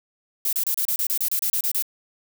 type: noise bursts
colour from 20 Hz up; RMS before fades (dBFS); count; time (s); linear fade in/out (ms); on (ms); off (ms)
violet; -23; 13; 0.45-1.824; 2; 78; 30
effects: none